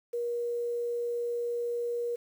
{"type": "tone with quantisation", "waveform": "sine", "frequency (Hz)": 476.1, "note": "A#4", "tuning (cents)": 37, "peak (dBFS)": -29, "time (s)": [0.13, 2.16], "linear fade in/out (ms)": 10, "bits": 9, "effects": []}